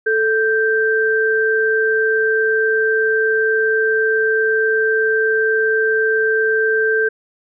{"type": "tone pair together", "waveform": "sine", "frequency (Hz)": [439.5, 1568], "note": ["A4", "G6"], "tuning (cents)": [-2, 0], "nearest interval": "octave + minor seventh", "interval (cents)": 2202, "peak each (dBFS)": -16, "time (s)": [0.06, 7.09], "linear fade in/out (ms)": 10, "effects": []}